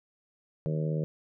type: harmonic tone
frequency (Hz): 77.78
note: D#2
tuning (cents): 0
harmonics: 2 / 3 / 4 / 5 / 6 / 7 / 8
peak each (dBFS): -28 / -42 / -43 / -40 / -38 / -39 / -49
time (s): 0.66-1.04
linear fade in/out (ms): 0
effects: none